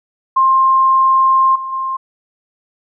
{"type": "tone with level steps", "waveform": "sine", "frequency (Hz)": 1058, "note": "C6", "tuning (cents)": 19, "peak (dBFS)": [-8, -21, -17], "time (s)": [0.36, 1.97], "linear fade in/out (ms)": 10, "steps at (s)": [1.55, 1.72], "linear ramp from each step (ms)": 10, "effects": []}